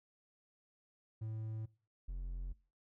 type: tone pair in turn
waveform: triangle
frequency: 110 / 44.14 Hz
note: A2 / F1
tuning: 0 / +19 cents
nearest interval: octave + major third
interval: 1581 cents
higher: first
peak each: -37 / -37 dBFS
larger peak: neither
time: 1.21-1.66 / 2.08-2.53 s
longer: neither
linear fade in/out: 10 ms
effects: noise-tail reverb RT60 0.4 s tail -22 dB re dry